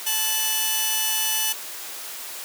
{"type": "tone pair together", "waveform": "5% pulse", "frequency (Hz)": [874, 2970], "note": ["A5", "F#7"], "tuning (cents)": [-12, 6], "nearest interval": "octave + major sixth", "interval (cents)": 2118, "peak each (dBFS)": [-15, -14], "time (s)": [0.06, 1.53], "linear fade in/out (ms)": 10, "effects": ["white hiss -35 dBFS RMS until 2.44 s", "high-pass 400 Hz 12 dB/octave"]}